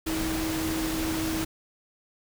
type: tone in noise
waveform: sine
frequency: 320 Hz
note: D#4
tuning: 49 cents sharp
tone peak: -28 dBFS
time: 0.06-1.45 s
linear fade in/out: 10 ms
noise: pink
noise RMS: -32 dBFS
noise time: 0.06-1.45 s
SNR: +1 dB
effects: none